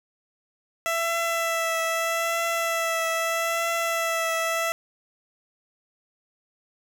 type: tone with vibrato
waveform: 15% pulse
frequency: 664 Hz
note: E5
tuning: 12 cents sharp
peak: -17 dBFS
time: 0.86-4.72 s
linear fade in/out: 0 ms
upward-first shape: triangle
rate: 0.79 Hz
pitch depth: 22 cents each way
effects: none